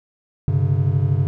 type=chord; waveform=triangle; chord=G suspended fourth; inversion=none; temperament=equal with one note detuned; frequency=98 / 130.81 / 143.23 Hz; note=G2 / C3 / D3; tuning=0 / 0 / -43 cents; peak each=-18 dBFS; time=0.48-1.27 s; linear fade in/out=0 ms; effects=none

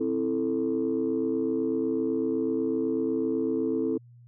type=chord; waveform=sine; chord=A minor; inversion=first; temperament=equal; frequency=261.6 / 329.6 / 440 Hz; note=C4 / E4 / A4; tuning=0 / 0 / 0 cents; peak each=-28 dBFS; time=0-3.98 s; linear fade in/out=10 ms; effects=tanh soft clip ceiling -17 dBFS + added 120 Hz sine -49 dBFS peak until 4.27 s

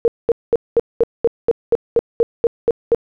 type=tone bursts; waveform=sine; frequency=466.2 Hz; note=A#4; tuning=in tune; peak=-9 dBFS; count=13; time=0.05-2.947 s; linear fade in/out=0 ms; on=29 ms; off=210 ms; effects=none

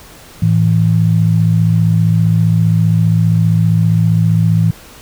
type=tone pair together; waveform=sine; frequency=109.67 / 164.81 Hz; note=A2 / E3; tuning=-5 / 0 cents; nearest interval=perfect fifth; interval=705 cents; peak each=-11 dBFS; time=0.42-4.71 s; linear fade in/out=5 ms; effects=pink hiss -38 dBFS RMS until 5.01 s

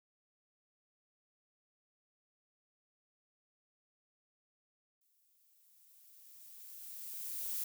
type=noise with exponential growth; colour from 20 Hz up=violet; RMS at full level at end=-37 dBFS; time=5.01-7.64 s; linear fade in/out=5 ms; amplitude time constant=570 ms; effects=none

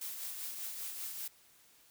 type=noise with tremolo; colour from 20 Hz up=blue; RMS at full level=-40 dBFS; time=0.01-1.28 s; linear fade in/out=5 ms; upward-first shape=triangle; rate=5.1 Hz; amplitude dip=45%; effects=white hiss -64 dBFS RMS until 1.9 s

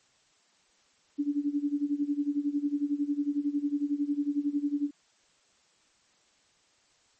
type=tone with tremolo; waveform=sine; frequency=288.8 Hz; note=D4; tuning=29 cents flat; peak=-23 dBFS; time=1.18-4.91 s; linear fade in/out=20 ms; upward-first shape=sine; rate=11 Hz; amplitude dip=85%; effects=white hiss -66 dBFS RMS until 7.19 s + MP3 32 kbps

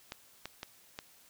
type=clicks; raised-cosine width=0.2 ms; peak=-22 dBFS; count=4; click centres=0.121 / 0.456 / 0.631 / 0.989 s; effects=white hiss -61 dBFS RMS until 1.29 s

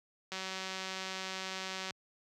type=click train; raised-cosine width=0.2 ms; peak=-22 dBFS; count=301; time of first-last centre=0.32-1.907 s; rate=189 Hz; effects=high-pass 80 Hz 12 dB/octave

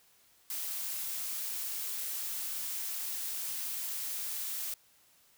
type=noise; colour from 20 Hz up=blue; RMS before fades=-37 dBFS; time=0.5-4.74 s; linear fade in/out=2 ms; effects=white hiss -65 dBFS RMS until 5.37 s

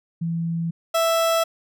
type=tone pair in turn; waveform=sine / 30% pulse; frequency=166.8 / 660.3 Hz; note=E3 / E5; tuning=+21 / +3 cents; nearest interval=2 octaves; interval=2382 cents; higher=second; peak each=-22 / -15 dBFS; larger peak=second; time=0.21-0.71 / 0.94-1.44 s; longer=neither; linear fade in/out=10 ms; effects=none

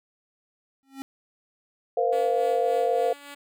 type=tone with exponential growth; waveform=square; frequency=270 Hz; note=C#4; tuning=45 cents flat; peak=-31 dBFS; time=0.83-1.02 s; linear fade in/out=0 ms; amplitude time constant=40 ms
type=chord; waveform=sine; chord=Bb suspended second; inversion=none; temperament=equal with one note detuned; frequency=466.2 / 513.7 / 698.5 Hz; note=Bb4 / C5 / F5; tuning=0 / -32 / 0 cents; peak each=-25 dBFS; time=1.97-3.13 s; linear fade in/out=5 ms
type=tone with tremolo; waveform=5% pulse; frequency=285.3 Hz; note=C#4; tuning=50 cents sharp; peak=-28 dBFS; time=2.12-3.35 s; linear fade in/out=10 ms; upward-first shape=sine; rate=3.5 Hz; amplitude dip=55%
effects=none

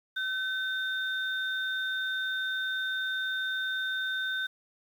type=tone pair together; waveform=sine; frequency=1527 / 3632 Hz; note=G6 / A#7; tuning=-46 / -46 cents; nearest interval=octave + minor third; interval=1500 cents; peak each=-30 / -35 dBFS; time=0.16-4.47 s; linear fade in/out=10 ms; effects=9-bit

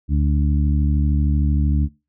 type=harmonic tone; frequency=73.1 Hz; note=D2; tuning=7 cents flat; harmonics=1 / 2 / 3 / 4; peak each=-16 / -22 / -26 / -28 dBFS; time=0.08-1.89 s; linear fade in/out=50 ms; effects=noise-tail reverb RT60 0.3 s tail -24 dB re dry

